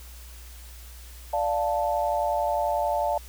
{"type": "chord", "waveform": "sine", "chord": "D minor", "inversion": "none", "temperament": "equal", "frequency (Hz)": [587.3, 698.5, 880], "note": ["D5", "F5", "A5"], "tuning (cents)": [0, 0, 0], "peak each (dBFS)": -27, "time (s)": [1.33, 3.18], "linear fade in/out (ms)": 5, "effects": ["added 60 Hz sine -42 dBFS peak until 3.28 s", "white hiss -49 dBFS RMS until 3.28 s"]}